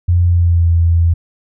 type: tone with pitch glide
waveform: sine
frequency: 87.6 to 84.23 Hz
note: F2 to E2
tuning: +6 to +38 cents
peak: -8 dBFS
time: 0.08-1.14 s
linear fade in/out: 10 ms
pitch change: -68 cents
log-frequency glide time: 0.26-0.69 s
effects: none